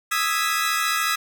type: chord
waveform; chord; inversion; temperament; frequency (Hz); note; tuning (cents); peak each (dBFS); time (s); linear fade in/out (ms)
sawtooth; E major seventh; third; equal; 1244.5 / 1318.5 / 1661.2 / 1975.5; D#6 / E6 / G#6 / B6; 0 / 0 / 0 / 0; -22 / -22 / -24 / -24; 0.11-1.16; 10
effects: none